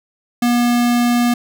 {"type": "tone", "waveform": "square", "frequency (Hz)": 240.7, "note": "B3", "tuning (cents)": -44, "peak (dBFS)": -13, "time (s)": [0.42, 1.34], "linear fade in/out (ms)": 5, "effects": []}